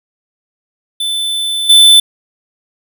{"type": "tone with level steps", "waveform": "square", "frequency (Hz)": 3520, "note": "A7", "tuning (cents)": 0, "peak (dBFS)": [-15, -3], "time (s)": [1, 2], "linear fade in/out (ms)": 5, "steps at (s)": 1.69, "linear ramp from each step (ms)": 10, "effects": []}